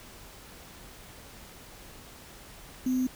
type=tone with sample-and-hold; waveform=sine; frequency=256 Hz; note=C4; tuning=38 cents flat; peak=-24 dBFS; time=2.86-3.07 s; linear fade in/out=5 ms; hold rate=6300 Hz; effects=added 43 Hz sine -59 dBFS peak until 3.15 s + pink hiss -49 dBFS RMS until 3.15 s